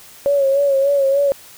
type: tone with vibrato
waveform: sine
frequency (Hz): 554.4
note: C#5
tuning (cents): 0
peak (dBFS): -12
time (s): 0.26-1.32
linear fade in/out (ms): 0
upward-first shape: sine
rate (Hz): 3.4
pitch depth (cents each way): 48
effects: white hiss -42 dBFS RMS until 1.57 s